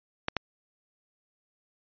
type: clicks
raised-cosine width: 0.3 ms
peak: -11 dBFS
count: 2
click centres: 0.284 / 0.367 s
effects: resampled to 11025 Hz